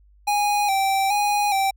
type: tone with vibrato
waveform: square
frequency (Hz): 801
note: G5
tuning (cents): +37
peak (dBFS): -19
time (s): 0.27-1.71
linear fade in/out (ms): 10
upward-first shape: square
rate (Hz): 1.2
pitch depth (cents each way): 50
effects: added 50 Hz sine -51 dBFS peak until 1.76 s